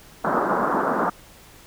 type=band-pass noise; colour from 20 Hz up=white; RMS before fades=-22 dBFS; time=0.24-1.1 s; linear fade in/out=10 ms; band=160 to 1400 Hz; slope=48 dB/octave; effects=pink hiss -48 dBFS RMS until 1.66 s